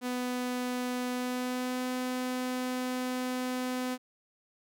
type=tone with pitch glide; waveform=sawtooth; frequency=248.9 to 253 Hz; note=B3 to B3; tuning=+14 to +42 cents; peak=-27 dBFS; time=0.01-3.98 s; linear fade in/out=50 ms; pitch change=+28 cents; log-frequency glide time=1.12-1.85 s; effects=none